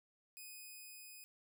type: tone with level ramp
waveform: 5% pulse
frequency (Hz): 2500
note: D#7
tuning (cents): +8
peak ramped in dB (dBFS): -40 to -43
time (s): 0.37-1.24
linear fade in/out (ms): 0
effects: none